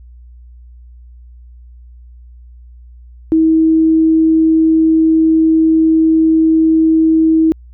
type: tone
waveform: sine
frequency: 320.7 Hz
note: E4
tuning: 48 cents flat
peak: -7 dBFS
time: 3.32-7.52 s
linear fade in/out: 0 ms
effects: added 60 Hz sine -35 dBFS peak until 7.73 s